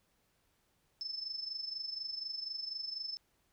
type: tone with amplitude modulation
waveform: sine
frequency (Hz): 5260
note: E8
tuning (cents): -5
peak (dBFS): -35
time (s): 1.01-3.17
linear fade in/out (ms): 0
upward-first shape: sine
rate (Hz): 24.1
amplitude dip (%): 70
effects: pink hiss -75 dBFS RMS until 3.52 s